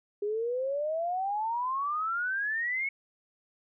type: exponential sweep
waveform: sine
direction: up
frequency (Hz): 404.2 to 2217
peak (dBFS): -28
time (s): 0.22-2.89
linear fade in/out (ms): 5
effects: none